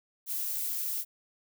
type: noise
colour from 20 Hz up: violet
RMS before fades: -33 dBFS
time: 0.26-1.05 s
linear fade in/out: 50 ms
effects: none